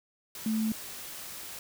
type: tone in noise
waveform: sine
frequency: 220 Hz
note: A3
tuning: in tune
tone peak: -26 dBFS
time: 0.46-0.72 s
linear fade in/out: 2 ms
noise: white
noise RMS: -42 dBFS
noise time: 0.35-1.59 s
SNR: +13 dB
effects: none